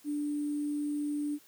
sine tone with sample-and-hold, 293.7 Hz, D4, in tune, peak -30 dBFS, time 0.04-1.39 s, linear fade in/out 50 ms, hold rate 8820 Hz, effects white hiss -60 dBFS RMS until 1.47 s + high-pass 80 Hz 12 dB/octave

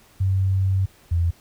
sine tone pair in turn, 95.5 / 85.08 Hz, G2 / F2, -45 / -45 cents, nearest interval major second, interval 200 cents, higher first, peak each -17 dBFS, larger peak neither, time 0.2-0.86 / 1.11-1.31 s, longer first, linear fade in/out 10 ms, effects pink hiss -54 dBFS RMS until 1.4 s

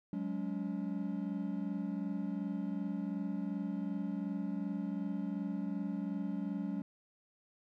triangle chord, F# suspended second, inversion none, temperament equal with one note detuned, 185 / 207.7 / 283.3 Hz, F#3 / G#3 / C#4, 0 / 0 / +38 cents, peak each -37 / -37 / -38 dBFS, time 0.13-6.82 s, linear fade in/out 2 ms, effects none

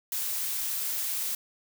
blue noise, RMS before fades -31 dBFS, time 0.12-1.35 s, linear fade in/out 2 ms, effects none

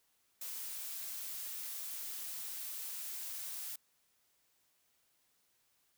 blue noise, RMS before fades -43 dBFS, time 0.41-3.76 s, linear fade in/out 5 ms, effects white hiss -75 dBFS RMS until 5.97 s

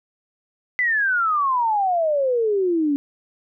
sine exponential sweep, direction down, 2030 to 277.2 Hz, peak -17 dBFS, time 0.79-2.96 s, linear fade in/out 0 ms, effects none

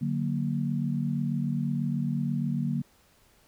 sine chord, D augmented, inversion none, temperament equal, 146.83 / 185 / 233.1 Hz, D3 / F#3 / A#3, 0 / 0 / 0 cents, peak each -29 / -32 / -30 dBFS, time 0.01-2.82 s, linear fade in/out 10 ms, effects pink hiss -62 dBFS RMS until 3.47 s

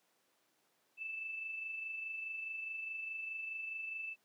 sine tone with amplitude modulation, 2637 Hz, E7, in tune, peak -38 dBFS, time 0.97-4.16 s, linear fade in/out 50 ms, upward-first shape sine, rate 24.8 Hz, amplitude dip 40%, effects pink hiss -75 dBFS RMS until 4.24 s + high-pass 300 Hz 12 dB/octave

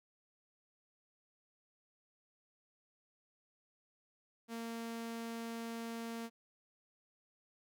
sawtooth tone, 230 Hz, A#3, 23 cents flat, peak -37 dBFS, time 4.48-6.3 s, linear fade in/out 50 ms, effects none

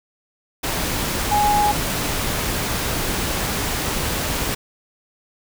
sine tone in noise, 830.6 Hz, G#5, in tune, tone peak -15 dBFS, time 1.31-1.72 s, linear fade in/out 10 ms, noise pink, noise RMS -23 dBFS, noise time 0.63-4.55 s, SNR +5 dB, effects none

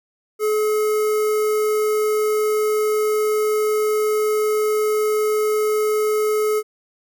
square tone with notch filter, 427.3 Hz, G#4, 49 cents sharp, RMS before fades -19 dBFS, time 0.39-6.63 s, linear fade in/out 50 ms, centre 3500 Hz, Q 0.73, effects none

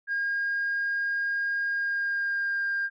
sine tone with pitch glide, 1622 to 1602.4 Hz, G#6 to G6, -41 to +38 cents, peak -24 dBFS, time 0.07-2.9 s, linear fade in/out 50 ms, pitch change -21 cents, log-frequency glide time 1.67-2.66 s, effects tanh soft clip ceiling -22 dBFS

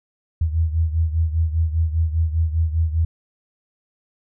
sine beating tone pair, 80 / 85 Hz, D#2 / F2, +49 / -46 cents, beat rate 5 Hz, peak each -18 / -23 dBFS, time 0.41-3.05 s, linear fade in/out 5 ms, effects none

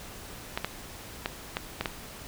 clicks, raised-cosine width 0.3 ms, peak -12 dBFS, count 6, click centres 0.575 / 0.646 / 1.259 / 1.569 / 1.81 / 1.858 s, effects pink hiss -44 dBFS RMS until 2.27 s

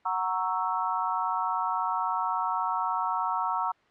sine chord, F# dominant seventh, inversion none, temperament equal, 740 / 932.3 / 1108.7 / 1318.5 Hz, F#5 / A#5 / C#6 / E6, 0 / 0 / 0 / 0 cents, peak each -33 / -29 / -32 / -31 dBFS, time 0.05-3.72 s, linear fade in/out 10 ms, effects white hiss -62 dBFS RMS until 3.9 s + low-pass 2000 Hz 12 dB/octave

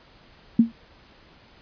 sine tone with exponential decay, 230 Hz, A#3, 23 cents flat, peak -8 dBFS, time 0.59-0.72 s, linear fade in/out 5 ms, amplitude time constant 28 ms, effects pink hiss -53 dBFS RMS until 1.61 s + resampled to 11025 Hz

